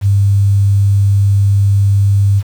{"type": "tone with quantisation", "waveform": "sine", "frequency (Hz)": 99.6, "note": "G2", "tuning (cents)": 28, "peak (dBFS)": -7, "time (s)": [0.01, 2.43], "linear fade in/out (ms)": 50, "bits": 6, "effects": []}